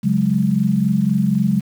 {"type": "chord", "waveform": "sine", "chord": "C# suspended fourth", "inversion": "none", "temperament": "equal with one note detuned", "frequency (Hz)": [138.59, 183.83, 207.7], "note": ["C#3", "F#3", "G#3"], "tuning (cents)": [0, -11, 0], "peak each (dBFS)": [-21, -18, -17], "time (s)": [0.03, 1.61], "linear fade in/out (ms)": 20, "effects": ["7-bit"]}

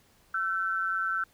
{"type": "tone pair together", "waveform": "sine", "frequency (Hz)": [1344.9, 1528], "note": ["E6", "G6"], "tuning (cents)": [34, -45], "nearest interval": "major second", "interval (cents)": 221, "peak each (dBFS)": [-29, -30], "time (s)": [0.34, 1.24], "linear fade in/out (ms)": 5, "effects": ["pink hiss -63 dBFS RMS until 1.33 s"]}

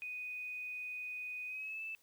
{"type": "tone with pitch glide", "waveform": "sine", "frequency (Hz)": [2489, 2635], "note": ["D#7", "E7"], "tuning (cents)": [0, -1], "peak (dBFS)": -40, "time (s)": [0.02, 1.95], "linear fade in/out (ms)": 0, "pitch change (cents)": 99, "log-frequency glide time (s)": [1.47, 1.82], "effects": ["white hiss -70 dBFS RMS until 2.02 s"]}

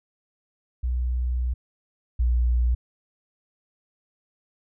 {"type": "tone pair in turn", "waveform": "sine", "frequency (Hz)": [61.74, 60.26], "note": ["B1", "B1"], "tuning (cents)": [0, -42], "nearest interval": "unison", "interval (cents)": 42, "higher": "first", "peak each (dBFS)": [-22, -18], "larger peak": "second", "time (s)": [[0.83, 1.54], [2.19, 2.75]], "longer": "first", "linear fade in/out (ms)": 10, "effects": []}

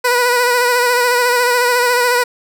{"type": "tone with vibrato", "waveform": "15% pulse", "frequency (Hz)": 489.9, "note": "B4", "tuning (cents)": -14, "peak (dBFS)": -5, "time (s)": [0.04, 2.24], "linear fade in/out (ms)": 10, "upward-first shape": "sine", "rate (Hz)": 14, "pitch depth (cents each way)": 36, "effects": []}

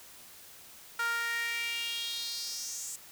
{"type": "tone with high-pass filter sweep", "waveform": "sawtooth", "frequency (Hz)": 466.2, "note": "A#4", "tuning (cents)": 0, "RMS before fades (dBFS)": -35, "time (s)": [0.99, 2.96], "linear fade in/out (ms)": 5, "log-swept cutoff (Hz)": [1300, 7700], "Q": 4.2, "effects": ["white hiss -52 dBFS RMS until 3.11 s"]}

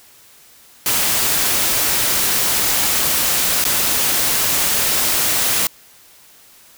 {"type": "noise with dropouts", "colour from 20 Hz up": "white", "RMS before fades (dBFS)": -17, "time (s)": [0.86, 5.67], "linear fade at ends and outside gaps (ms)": 1, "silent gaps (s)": [3.641, 3.651], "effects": ["white hiss -47 dBFS RMS until 6.77 s"]}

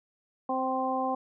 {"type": "harmonic tone with a mistuned harmonic", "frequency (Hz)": 261.6, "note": "C4", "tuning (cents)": 0, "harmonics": [1, 2, 3, 4], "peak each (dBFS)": [-33, -33, -30, -33], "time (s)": [0.49, 1.15], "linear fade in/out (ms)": 5, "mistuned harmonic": 3, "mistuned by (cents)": -16, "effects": []}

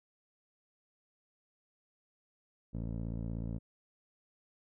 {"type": "tone with low-pass filter", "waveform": "15% pulse", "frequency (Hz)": 56.5, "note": "A1", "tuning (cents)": 47, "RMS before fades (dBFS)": -38, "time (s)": [2.73, 3.59], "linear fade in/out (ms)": 20, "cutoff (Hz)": 360, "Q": 0.98, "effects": []}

